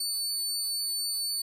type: tone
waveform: 25% pulse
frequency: 4498 Hz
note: C#8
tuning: 24 cents sharp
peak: -24 dBFS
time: 0-1.42 s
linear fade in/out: 5 ms
effects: none